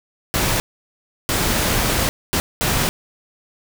pink noise bursts at uneven times, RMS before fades -19 dBFS, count 4, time 0.34-0.6 / 1.29-2.09 / 2.33-2.4 / 2.61-2.89 s, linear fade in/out 0 ms, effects none

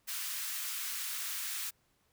white high-pass noise, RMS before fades -38 dBFS, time 0.07-1.71 s, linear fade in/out 20 ms, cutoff 1200 Hz, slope 24 dB/octave, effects pink hiss -73 dBFS RMS until 2.12 s

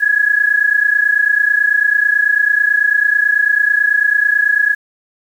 sine tone pair together, 1663.9 / 1693 Hz, G#6 / G#6, +3 / +33 cents, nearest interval unison, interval 30 cents, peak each -13 dBFS, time 0-4.75 s, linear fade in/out 20 ms, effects 7-bit

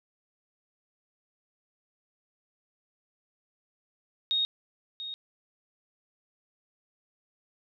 sine tone with echo, 3729 Hz, A#7, in tune, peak -24 dBFS, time 4.31-4.45 s, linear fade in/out 0 ms, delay 690 ms, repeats 1, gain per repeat -11 dB, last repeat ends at 5.14 s, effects none

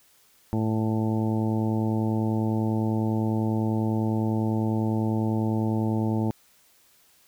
harmonic tone, 110 Hz, A2, in tune, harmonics 1 / 2 / 3 / 4 / 5 / 6 / 7 / 8, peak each -26 / -26 / -30 / -37 / -39 / -41 / -40 / -38 dBFS, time 0.53-6.31 s, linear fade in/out 0 ms, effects white hiss -60 dBFS RMS until 7.27 s

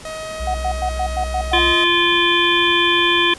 sawtooth tone, 632 Hz, D#5, 27 cents sharp, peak -23 dBFS, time 0.05-1.84 s, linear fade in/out 2 ms
triangle tone with pitch glide, 63 to 63.44 Hz, B1 to B1, +35 to +47 cents, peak -21 dBFS, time 0.39-1.74 s, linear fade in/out 20 ms, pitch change +12 cents, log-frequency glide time 0.66-1.54 s
sine tone bursts, 737 Hz, F#5, 7 cents flat, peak -18 dBFS, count 7, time 0.47-1.588 s, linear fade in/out 5 ms, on 74 ms, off 100 ms
harmonic tone, 346.3 Hz, F4, 15 cents flat, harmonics 1 / 3 / 5 / 7 / 9 / 10, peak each -20 / -20 / -20 / -20 / -20 / -20 dBFS, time 1.53-3.34 s, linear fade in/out 5 ms
effects pink hiss -38 dBFS RMS until 3.38 s + resampled to 24000 Hz

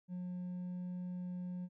sine tone with hard clipping, 179.9 Hz, F#3, 48 cents flat, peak -40 dBFS, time 0.08-1.69 s, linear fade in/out 50 ms, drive 2 dB, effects none

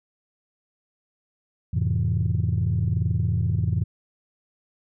sine chord, F major seventh, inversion none, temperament equal with one note detuned, 87.31 / 108.3 / 130.81 / 164.81 Hz, F2 / A2 / C3 / E3, 0 / -27 / 0 / 0 cents, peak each -24 / -23 / -27 / -27 dBFS, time 1.73-3.84 s, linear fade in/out 10 ms, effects tanh soft clip ceiling -14 dBFS

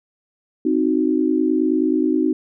sine chord, C diminished, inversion none, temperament equal, 261.6 / 311.1 / 370 Hz, C4 / Eb4 / Gb4, 0 / 0 / 0 cents, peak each -20 / -18 / -22 dBFS, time 0.65-2.33 s, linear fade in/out 5 ms, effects none

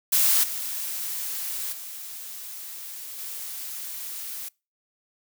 blue noise with level steps, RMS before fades -20 / -31 / -38 / -35 dBFS, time 0.12-4.49 s, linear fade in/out 10 ms, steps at 0.43 / 1.72 / 3.18 s, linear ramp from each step 10 ms, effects noise-tail reverb RT60 0.3 s tail -26 dB re dry

